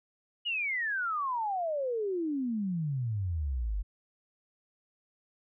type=exponential sweep; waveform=sine; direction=down; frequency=2942 to 45.85 Hz; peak=-29 dBFS; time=0.45-3.83 s; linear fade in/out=20 ms; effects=none